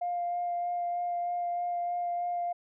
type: tone with vibrato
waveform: sine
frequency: 702 Hz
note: F5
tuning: 9 cents sharp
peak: -28 dBFS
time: 0.01-2.53 s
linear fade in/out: 10 ms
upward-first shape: sine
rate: 3.2 Hz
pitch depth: 10 cents each way
effects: tanh soft clip ceiling -24 dBFS